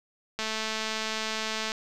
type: click train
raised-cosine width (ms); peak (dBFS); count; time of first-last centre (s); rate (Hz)
0.2; -14; 292; 0.39-1.719; 219
effects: none